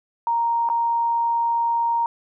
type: tone with dropouts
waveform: sine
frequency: 932.3 Hz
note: A#5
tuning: in tune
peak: -18 dBFS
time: 0.27-2.06 s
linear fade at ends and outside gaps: 1 ms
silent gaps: 0.689-0.699 s
effects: none